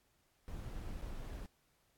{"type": "noise with dropouts", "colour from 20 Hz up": "brown", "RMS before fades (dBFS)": -44, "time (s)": [0.48, 1.46], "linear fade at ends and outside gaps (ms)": 0, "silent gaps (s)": [1.013, 1.019], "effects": ["pink hiss -75 dBFS RMS until 1.97 s", "AAC 64 kbps"]}